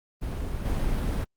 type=noise with level steps; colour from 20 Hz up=brown; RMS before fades=-31 / -26 dBFS; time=0.21-1.25 s; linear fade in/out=20 ms; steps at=0.65 s; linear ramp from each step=5 ms; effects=Opus 32 kbps